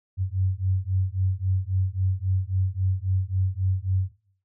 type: beating tone pair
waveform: sine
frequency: 92.5 / 96.2 Hz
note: F#2 / G2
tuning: 0 / -32 cents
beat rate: 3.7 Hz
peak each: -25 dBFS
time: 0.17-4.12 s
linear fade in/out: 50 ms
effects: noise-tail reverb RT60 0.5 s tail -17 dB re dry